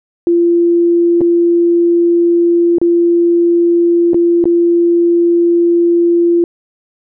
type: tone with dropouts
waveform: sine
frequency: 343 Hz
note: F4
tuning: 31 cents flat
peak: -7 dBFS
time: 0.27-6.44 s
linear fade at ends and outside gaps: 1 ms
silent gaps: 1.208-1.214 / 2.784-2.815 / 4.134-4.144 / 4.441-4.455 s
effects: none